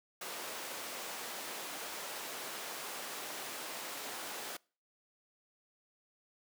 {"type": "high-pass noise", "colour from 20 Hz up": "pink", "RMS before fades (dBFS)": -43, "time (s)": [0.21, 4.57], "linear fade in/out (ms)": 5, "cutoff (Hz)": 450, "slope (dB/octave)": 12, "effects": ["noise-tail reverb RT60 0.4 s tail -26 dB re dry"]}